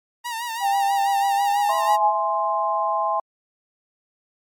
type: tone with vibrato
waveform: sawtooth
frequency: 932.3 Hz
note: A#5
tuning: in tune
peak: -23 dBFS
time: 0.24-1.97 s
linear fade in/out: 20 ms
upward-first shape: sine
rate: 6.1 Hz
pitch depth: 72 cents each way
type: tone with pitch glide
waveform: sine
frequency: 795 to 837.9 Hz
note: G5 to G#5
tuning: +24 to +15 cents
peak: -18 dBFS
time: 0.6-2.18 s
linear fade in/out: 50 ms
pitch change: +91 cents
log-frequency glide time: 1.31-1.89 s
type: chord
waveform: sine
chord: E augmented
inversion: none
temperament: equal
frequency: 659.3 / 830.6 / 1046.5 Hz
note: E5 / G#5 / B#5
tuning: 0 / 0 / 0 cents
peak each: -26 / -24 / -23 dBFS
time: 1.69-3.2 s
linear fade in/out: 5 ms
effects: AAC 64 kbps